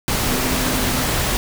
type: tone in noise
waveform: sine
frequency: 253.8 Hz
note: B3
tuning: 47 cents sharp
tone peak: -25 dBFS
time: 0.25-1.03 s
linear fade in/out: 0 ms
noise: pink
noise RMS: -20 dBFS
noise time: 0.08-1.37 s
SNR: -8 dB
effects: none